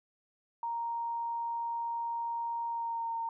sine tone with pitch glide, 932.3 to 917.9 Hz, A#5 to A#5, 0 to -27 cents, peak -32 dBFS, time 0.63-3.29 s, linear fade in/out 2 ms, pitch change -27 cents, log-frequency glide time 2.68-3.14 s, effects none

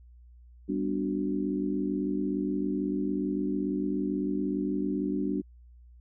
sine chord, G major seventh, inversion none, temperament equal, 196 / 246.9 / 293.7 / 370 Hz, G3 / B3 / D4 / F#4, 0 / 0 / 0 / 0 cents, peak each -32 / -35 / -30 / -35 dBFS, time 0.68-5.42 s, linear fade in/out 20 ms, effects added 60 Hz sine -50 dBFS peak until 6 s

